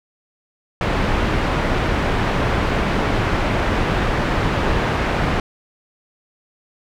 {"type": "low-pass noise", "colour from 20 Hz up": "pink", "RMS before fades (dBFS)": -19, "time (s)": [0.81, 5.4], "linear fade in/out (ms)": 2, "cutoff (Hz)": 2200, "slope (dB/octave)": 12, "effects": []}